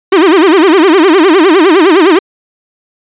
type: tone with vibrato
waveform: 45% pulse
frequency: 349.2 Hz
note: F4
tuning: in tune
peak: -3 dBFS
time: 0.12-2.19 s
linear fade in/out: 5 ms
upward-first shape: sine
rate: 9.8 Hz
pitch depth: 240 cents each way
effects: resampled to 8000 Hz